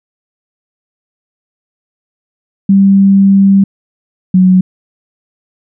sine tone pair in turn, 196 / 185 Hz, G3 / F#3, 0 / 0 cents, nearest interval minor second, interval 100 cents, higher first, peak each -3 dBFS, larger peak neither, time 2.69-3.64 / 4.34-4.61 s, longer first, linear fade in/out 5 ms, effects none

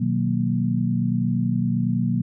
sine chord, B major seventh, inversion none, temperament equal, 123.47 / 155.56 / 185 / 233.1 Hz, B2 / D#3 / F#3 / A#3, 0 / 0 / 0 / 0 cents, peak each -24 / -29 / -24 / -24 dBFS, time 0-2.22 s, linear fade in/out 10 ms, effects none

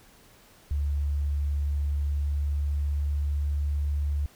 sine tone with pitch glide, 72 to 72.58 Hz, D2 to D2, -34 to -20 cents, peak -24 dBFS, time 0.71-4.26 s, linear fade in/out 0 ms, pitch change +14 cents, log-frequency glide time 1.59-3.75 s, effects pink hiss -56 dBFS RMS until 4.35 s

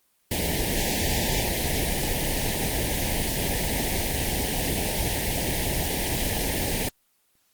pink band-stop noise, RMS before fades -25 dBFS, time 0.31-6.89 s, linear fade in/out 5 ms, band 920 to 1700 Hz, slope 96 dB/octave, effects white hiss -67 dBFS RMS until 7.53 s + Opus 24 kbps

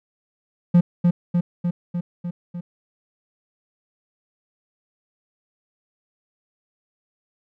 triangle tone with echo, 174.61 Hz, F3, in tune, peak -8 dBFS, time 0.74-0.81 s, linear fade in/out 10 ms, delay 300 ms, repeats 6, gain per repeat -3 dB, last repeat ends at 2.61 s, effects none

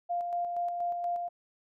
sine tone with tremolo, 698.5 Hz, F5, in tune, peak -28 dBFS, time 0.09-1.29 s, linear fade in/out 20 ms, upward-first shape square, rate 4.2 Hz, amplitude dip 35%, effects none

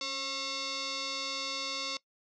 sine tone with frequency modulation, 536 Hz, C5, 42 cents sharp, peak -33 dBFS, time 0.01-1.97 s, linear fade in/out 2 ms, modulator 813 Hz, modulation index 6.5, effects noise-tail reverb RT60 0.1 s tail -20 dB re dry

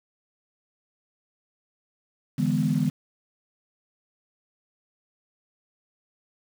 sine chord, E dominant seventh, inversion third, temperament equal with one note detuned, 146.83 / 164.81 / 204.7 / 246.9 Hz, D3 / E3 / G#3 / B3, 0 / 0 / -25 / 0 cents, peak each -26 dBFS, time 2.38-2.9 s, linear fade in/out 10 ms, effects tanh soft clip ceiling -10 dBFS + 7-bit

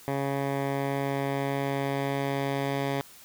10% pulse tone with low-pass filter sweep, 138.59 Hz, C#3, in tune, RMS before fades -29 dBFS, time 0.08-3.01 s, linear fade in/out 0 ms, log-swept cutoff 1800 to 3700 Hz, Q 0.81, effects white hiss -51 dBFS RMS until 3.24 s

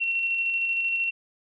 sine tone with tremolo, 2723 Hz, F7, 44 cents flat, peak -22 dBFS, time 0-1.11 s, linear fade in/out 20 ms, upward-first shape square, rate 13 Hz, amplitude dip 25%, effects none

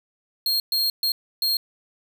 45% pulse tone bursts at uneven times, 4236 Hz, C8, 21 cents sharp, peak -19 dBFS, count 4, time 0.46-0.6 / 0.72-0.9 / 1.03-1.12 / 1.42-1.57 s, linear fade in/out 2 ms, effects none

